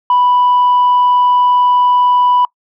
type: tone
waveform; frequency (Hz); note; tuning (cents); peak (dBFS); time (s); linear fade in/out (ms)
sine; 987.8; B5; 0; -6; 0.1-2.45; 2
effects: noise-tail reverb RT60 0.1 s tail -24 dB re dry + tanh soft clip ceiling -5 dBFS